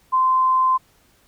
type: tone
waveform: sine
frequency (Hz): 1036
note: C6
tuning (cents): -17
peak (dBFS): -14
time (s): 0.12-0.78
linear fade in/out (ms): 20
effects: pink hiss -58 dBFS RMS until 1.27 s